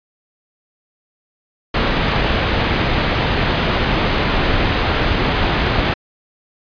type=low-pass noise; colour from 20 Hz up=pink; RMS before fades=-17 dBFS; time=1.74-5.94 s; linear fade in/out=5 ms; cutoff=3800 Hz; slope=24 dB/octave; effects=resampled to 11025 Hz